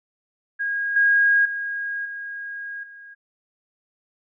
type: tone with level steps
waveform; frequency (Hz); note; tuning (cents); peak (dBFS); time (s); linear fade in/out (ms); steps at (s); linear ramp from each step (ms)
sine; 1635; G#6; -28; -22 / -14 / -25 / -30 / -40; 0.59-3.15; 20; 0.96 / 1.45 / 2.05 / 2.83; 5
effects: none